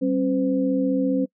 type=tone cluster; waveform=sine; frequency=194.1 / 269 / 510 Hz; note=G3 / C4 / C5; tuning=-17 / +48 / -44 cents; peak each=-27 / -20 / -26 dBFS; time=0.01-1.26 s; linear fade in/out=20 ms; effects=noise-tail reverb RT60 0.1 s tail -23 dB re dry